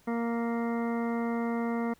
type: harmonic tone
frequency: 233.1 Hz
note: A#3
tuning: in tune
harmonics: 1 / 2 / 3 / 4 / 5 / 6 / 8 / 9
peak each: -29 / -35 / -39 / -41 / -43 / -45 / -47 / -48 dBFS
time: 0.07-1.94 s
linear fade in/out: 10 ms
effects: pink hiss -63 dBFS RMS until 1.99 s